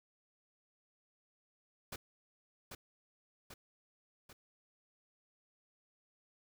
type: noise with echo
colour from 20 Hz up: pink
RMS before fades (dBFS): -44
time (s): 1.92-1.96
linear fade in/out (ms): 5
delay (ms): 790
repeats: 3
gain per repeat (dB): -4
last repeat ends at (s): 4.33
effects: none